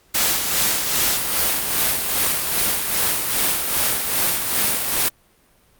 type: noise with tremolo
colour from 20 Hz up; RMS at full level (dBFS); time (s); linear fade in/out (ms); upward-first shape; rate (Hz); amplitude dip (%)
white; -18; 0.14-5.09; 10; sine; 2.5; 45
effects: pink hiss -57 dBFS RMS until 5.79 s + Opus 48 kbps